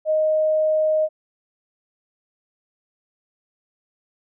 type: tone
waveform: sine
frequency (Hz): 622.3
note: D#5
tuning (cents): 0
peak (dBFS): -16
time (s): 0.05-1.09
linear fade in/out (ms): 50
effects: none